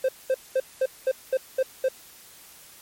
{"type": "tone bursts", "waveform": "triangle", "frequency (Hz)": 523, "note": "C5", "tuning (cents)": -1, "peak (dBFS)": -17, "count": 8, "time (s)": [0.04, 1.886], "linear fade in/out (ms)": 5, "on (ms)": 47, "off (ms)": 210, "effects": ["white hiss -49 dBFS RMS until 2.81 s", "MP3 64 kbps"]}